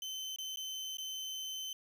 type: tone with dropouts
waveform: 30% pulse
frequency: 3069 Hz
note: G7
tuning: 37 cents flat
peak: -36 dBFS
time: 0.02-1.73 s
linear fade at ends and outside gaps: 2 ms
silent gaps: 0.361-0.385 / 0.56-0.571 / 0.971-0.983 s
effects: none